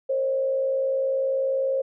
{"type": "tone with frequency modulation", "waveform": "sine", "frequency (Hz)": 535, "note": "C5", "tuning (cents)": 38, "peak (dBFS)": -21, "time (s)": [0.09, 1.82], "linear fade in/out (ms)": 10, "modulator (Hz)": 60.1, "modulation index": 0.51, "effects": []}